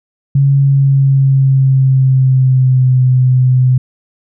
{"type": "tone with pitch glide", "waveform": "sine", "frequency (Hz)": [138.59, 127.82], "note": ["C#3", "C3"], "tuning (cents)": [0, -40], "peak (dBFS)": -6, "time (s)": [0.35, 3.78], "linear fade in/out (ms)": 5, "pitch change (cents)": -140, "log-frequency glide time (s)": [0.59, 3.02], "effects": []}